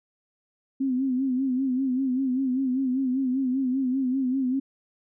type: tone with vibrato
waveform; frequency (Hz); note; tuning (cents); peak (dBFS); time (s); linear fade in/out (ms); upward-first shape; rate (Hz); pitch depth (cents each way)
sine; 260.6; C4; -7; -22; 0.8-4.6; 10; sine; 5.1; 75
effects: none